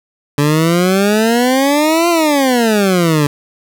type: exponential two-way sweep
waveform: 20% pulse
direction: up then down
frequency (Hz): 142.6 to 347.8 to 142.6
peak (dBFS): -5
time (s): 0.38-3.27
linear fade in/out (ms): 2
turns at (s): 2.09
effects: none